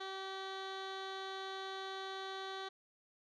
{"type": "tone with low-pass filter", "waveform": "15% pulse", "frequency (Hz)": 384.2, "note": "G4", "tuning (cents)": -35, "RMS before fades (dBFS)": -44, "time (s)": [0, 2.69], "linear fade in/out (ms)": 10, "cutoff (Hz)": 3700, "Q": 2.3, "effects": []}